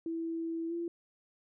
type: tone with pitch glide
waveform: sine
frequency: 329.6 to 340.2 Hz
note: E4 to F4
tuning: 0 to -45 cents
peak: -33 dBFS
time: 0.06-0.88 s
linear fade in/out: 2 ms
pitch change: +55 cents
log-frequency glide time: 0.68-0.73 s
effects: none